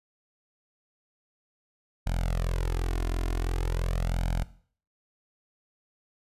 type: tone with flanger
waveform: sawtooth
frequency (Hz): 43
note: F1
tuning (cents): -26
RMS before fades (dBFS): -28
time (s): 2.06-4.44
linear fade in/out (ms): 10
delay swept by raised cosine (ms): 1.3 to 2.9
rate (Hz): 0.45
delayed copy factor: +0.9
effects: noise-tail reverb RT60 0.5 s tail -17 dB re dry + resampled to 32000 Hz